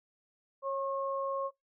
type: tone pair together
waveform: sine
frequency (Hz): 547 / 1083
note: C#5 / C#6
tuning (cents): -23 / -41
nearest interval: octave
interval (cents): 1182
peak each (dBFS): -33 / -35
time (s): 0.62-1.51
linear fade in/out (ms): 50
effects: noise-tail reverb RT60 0.2 s tail -26 dB re dry